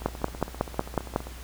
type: two click trains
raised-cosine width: 1 ms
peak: -24 / -9 dBFS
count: 20 / 7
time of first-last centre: 0.02-1.27 / 0.06-1.161 s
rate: 15.2 / 5.45 Hz
effects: added 60 Hz sine -40 dBFS peak until 1.43 s + pink hiss -46 dBFS RMS until 1.43 s